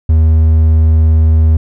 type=tone; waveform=triangle; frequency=79.4 Hz; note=D#2; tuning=36 cents sharp; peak=-3 dBFS; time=0.09-1.57 s; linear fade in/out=5 ms; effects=none